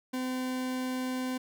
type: tone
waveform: 40% pulse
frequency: 255.9 Hz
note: C4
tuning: 38 cents flat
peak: -30 dBFS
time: 0.13-1.38 s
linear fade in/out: 10 ms
effects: none